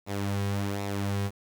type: tone with flanger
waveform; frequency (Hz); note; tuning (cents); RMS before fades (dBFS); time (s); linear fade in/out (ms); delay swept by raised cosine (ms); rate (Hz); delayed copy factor
sawtooth; 100; G2; +35; -30; 0.06-1.31; 50; 0.63 to 3.43; 1.3; -0.5
effects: 8-bit